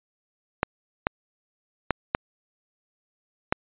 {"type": "clicks", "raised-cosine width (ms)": 0.5, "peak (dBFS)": -5, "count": 5, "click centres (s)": [0.631, 1.069, 1.907, 2.149, 3.525], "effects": ["resampled to 8000 Hz"]}